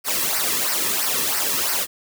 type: noise with flanger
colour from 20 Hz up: white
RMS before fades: -22 dBFS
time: 0.04-1.87 s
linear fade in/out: 50 ms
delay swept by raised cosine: 0.28 to 1.38 ms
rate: 3 Hz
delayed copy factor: -0.75
effects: none